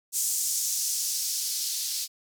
violet noise with band-pass filter sweep, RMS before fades -29 dBFS, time 0.12-2.08 s, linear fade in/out 50 ms, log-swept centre 7000 to 4500 Hz, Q 1.9, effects none

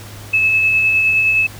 sine tone with tremolo, 2600 Hz, E7, 24 cents flat, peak -10 dBFS, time 0.33-1.47 s, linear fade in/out 10 ms, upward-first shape sine, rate 9.7 Hz, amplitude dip 25%, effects added 103 Hz sine -34 dBFS peak until 1.59 s + pink hiss -37 dBFS RMS until 1.59 s

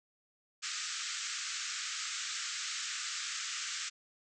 white band-pass noise, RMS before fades -39 dBFS, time 0.62-3.9 s, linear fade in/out 20 ms, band 1200 to 7800 Hz, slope 96 dB/octave, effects none

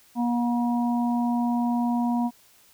harmonic tone, 239.5 Hz, A#3, 47 cents sharp, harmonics 1 / 3 / 4, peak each -22 / -31 / -32 dBFS, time 0.15-2.31 s, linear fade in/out 50 ms, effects white hiss -57 dBFS RMS until 2.73 s

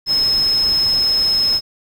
sine tone in noise, 5170 Hz, E8, 34 cents flat, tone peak -13 dBFS, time 0.06-1.61 s, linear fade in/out 50 ms, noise pink, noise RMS -31 dBFS, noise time 0.06-1.61 s, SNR +15 dB, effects none

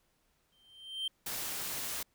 triangle tone with exponential growth, 3136 Hz, G7, in tune, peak -29 dBFS, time 0.52-1.08 s, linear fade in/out 5 ms, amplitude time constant 120 ms
white noise, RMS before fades -38 dBFS, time 1.26-2.03 s, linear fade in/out 5 ms
effects pink hiss -74 dBFS RMS until 2.14 s

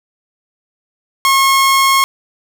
sawtooth tone, 1084 Hz, C#6, 39 cents flat, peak -5 dBFS, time 1.25-2.04 s, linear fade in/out 0 ms, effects none

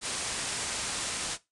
white low-pass noise, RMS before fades -34 dBFS, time 0.01-1.38 s, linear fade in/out 50 ms, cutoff 9800 Hz, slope 96 dB/octave, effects noise-tail reverb RT60 0.2 s tail -17 dB re dry

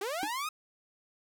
sawtooth linear sweep, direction up, 370 to 1283 Hz, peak -29 dBFS, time 0.01-0.49 s, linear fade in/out 5 ms
square tone with exponential decay, 304.8 Hz, D#4, 36 cents flat, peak -30 dBFS, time 0.23-0.31 s, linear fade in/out 1 ms, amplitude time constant 16 ms
effects none

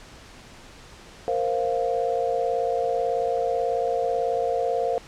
sine chord, Bb suspended second, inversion none, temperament just, 466.2 / 524.4 / 699.2 Hz, Bb4 / C5 / F5, 0 / +4 / +2 cents, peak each -26 dBFS, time 1.28-4.98 s, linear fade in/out 0 ms, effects pink hiss -46 dBFS RMS until 5.07 s + low-pass 7000 Hz 12 dB/octave

